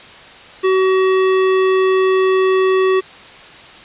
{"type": "tone with hard clipping", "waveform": "sine", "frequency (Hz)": 377.6, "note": "F#4", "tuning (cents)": 35, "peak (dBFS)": -13, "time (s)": [0.63, 3.01], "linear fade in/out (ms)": 20, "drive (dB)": 18, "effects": ["white hiss -38 dBFS RMS until 3.84 s", "resampled to 8000 Hz"]}